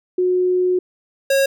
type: tone pair in turn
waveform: sine / square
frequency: 364.2 / 545.7 Hz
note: F#4 / C#5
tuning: -27 / -27 cents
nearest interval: perfect fifth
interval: 700 cents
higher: second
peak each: -14 dBFS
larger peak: neither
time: 0.18-0.79 / 1.3-1.46 s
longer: first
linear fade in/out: 5 ms
effects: none